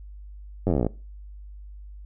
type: slowing click train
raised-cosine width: 2 ms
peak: -10 dBFS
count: 15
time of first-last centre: 0.67-0.866 s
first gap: 10 ms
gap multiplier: 1.05
effects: noise-tail reverb RT60 0.3 s tail -20 dB re dry + added 50 Hz sine -39 dBFS peak until 2.05 s